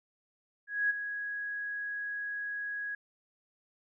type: tone with ADSR envelope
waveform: sine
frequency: 1661.2 Hz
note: G#6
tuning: in tune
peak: -24 dBFS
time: 0.67-2.95 s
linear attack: 230 ms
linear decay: 17 ms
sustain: -10 dB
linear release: 4 ms
effects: none